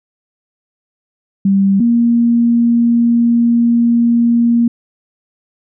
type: tone pair in turn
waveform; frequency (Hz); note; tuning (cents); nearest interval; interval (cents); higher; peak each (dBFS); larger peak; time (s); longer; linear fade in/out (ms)
sine; 196 / 235.2; G3 / A#3; 0 / +16; minor third; 316; second; -8; neither; 1.45-1.8 / 1.8-4.68; second; 5
effects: none